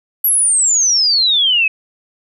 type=exponential sweep; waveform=sine; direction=down; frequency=11880 to 2520 Hz; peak=-10 dBFS; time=0.24-1.68 s; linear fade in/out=5 ms; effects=none